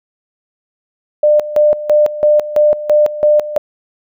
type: tone with tremolo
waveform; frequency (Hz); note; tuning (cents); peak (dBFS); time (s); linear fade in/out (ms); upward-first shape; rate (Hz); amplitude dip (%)
sine; 599; D5; +34; -6; 1.23-3.58; 5; square; 3; 80
effects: none